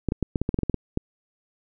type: clicks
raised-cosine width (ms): 3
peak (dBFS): -10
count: 12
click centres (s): 0.087 / 0.121 / 0.227 / 0.358 / 0.416 / 0.491 / 0.543 / 0.589 / 0.633 / 0.697 / 0.743 / 0.974
effects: none